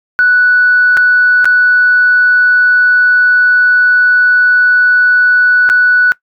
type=tone with dropouts; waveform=sine; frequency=1480 Hz; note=F#6; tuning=in tune; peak=-4 dBFS; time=0.19-6.12 s; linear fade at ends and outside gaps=0 ms; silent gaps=0.969-0.973 / 1.445-1.455 / 5.691-5.699 s; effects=noise-tail reverb RT60 0.1 s tail -21 dB re dry + tanh soft clip ceiling 0 dBFS